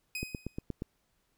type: tone with exponential decay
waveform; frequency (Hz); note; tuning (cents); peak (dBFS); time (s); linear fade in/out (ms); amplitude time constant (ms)
sawtooth; 2511; D#7; +15; -30; 0.15-0.61; 2; 100
type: click train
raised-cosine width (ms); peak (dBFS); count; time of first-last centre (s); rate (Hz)
3; -22; 6; 0.23-0.821; 8.46
effects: pink hiss -75 dBFS RMS until 1.37 s